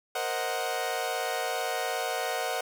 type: chord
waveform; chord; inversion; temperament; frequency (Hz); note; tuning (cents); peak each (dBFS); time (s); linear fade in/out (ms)
sawtooth; C half-diminished seventh; third; equal; 466.2 / 523.3 / 622.3 / 740; Bb4 / C5 / Eb5 / Gb5; 0 / 0 / 0 / 0; -32 / -32 / -32 / -28; 0.15-2.61; 5
effects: none